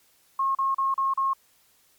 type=tone bursts; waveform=sine; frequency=1081 Hz; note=C#6; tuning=44 cents flat; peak=-21 dBFS; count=5; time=0.39-1.334 s; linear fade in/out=5 ms; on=160 ms; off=36 ms; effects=white hiss -62 dBFS RMS until 1.98 s + MP3 96 kbps